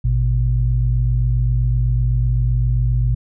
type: tone pair together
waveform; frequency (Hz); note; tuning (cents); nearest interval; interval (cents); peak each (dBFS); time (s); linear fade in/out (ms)
sine; 54.24 / 122; A1 / B2; -24 / -21; octave + major second; 1403; -16; 0.04-3.15; 10
effects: tanh soft clip ceiling -6 dBFS